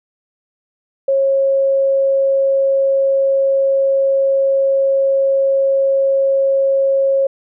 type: tone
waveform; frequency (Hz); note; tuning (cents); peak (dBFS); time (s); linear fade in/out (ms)
sine; 544; C#5; -33; -11; 1.08-7.27; 5
effects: none